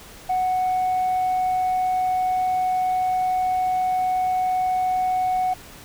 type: tone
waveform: sine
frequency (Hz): 740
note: F#5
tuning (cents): 0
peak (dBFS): -17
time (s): 0.29-5.54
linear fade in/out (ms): 10
effects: tanh soft clip ceiling -17 dBFS + pink hiss -43 dBFS RMS until 5.84 s